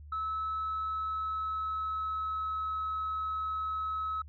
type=tone with pitch glide; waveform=sine; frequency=1300 to 1288 Hz; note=E6 to E6; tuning=-24 to -41 cents; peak=-30 dBFS; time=0.12-4.22 s; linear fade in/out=5 ms; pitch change=-17 cents; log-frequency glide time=0.5-2.79 s; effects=tanh soft clip ceiling -28 dBFS + added 74 Hz sine -46 dBFS peak until 4.28 s